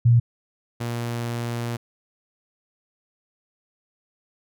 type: tone pair in turn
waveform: sine / sawtooth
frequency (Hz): 118.4 / 118.4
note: A#2 / A#2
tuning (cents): +27 / +27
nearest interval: unison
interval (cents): 0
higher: neither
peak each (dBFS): -12 / -22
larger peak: first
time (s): 0.05-0.2 / 0.8-1.77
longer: second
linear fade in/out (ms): 10
effects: none